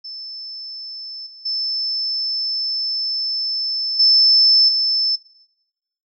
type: tone with level steps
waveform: sine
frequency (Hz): 5274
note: E8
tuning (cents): 0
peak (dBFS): -30 / -39 / -20 / -10 / -16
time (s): 0.04-5.16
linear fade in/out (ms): 10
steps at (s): 1.26 / 1.45 / 3.99 / 4.68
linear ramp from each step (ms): 10
effects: noise-tail reverb RT60 0.9 s tail -19 dB re dry